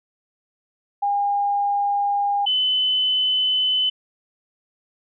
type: tone pair in turn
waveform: sine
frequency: 810 / 3023 Hz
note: G#5 / F#7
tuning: -43 / +36 cents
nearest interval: octave + major seventh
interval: 2279 cents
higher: second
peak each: -18 / -17 dBFS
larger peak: second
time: 1.02-2.46 / 2.46-3.9 s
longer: neither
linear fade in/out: 10 ms
effects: none